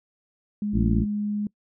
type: tone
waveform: sine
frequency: 207.7 Hz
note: G#3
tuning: in tune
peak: -24 dBFS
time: 0.62-1.47 s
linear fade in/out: 2 ms
type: harmonic tone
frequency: 56.6 Hz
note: A1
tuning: 50 cents sharp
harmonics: 1 / 2 / 3 / 4 / 5 / 6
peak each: -24 / -26 / -28 / -26 / -31 / -33 dBFS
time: 0.72-1.06 s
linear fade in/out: 50 ms
effects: noise-tail reverb RT60 0.1 s tail -24 dB re dry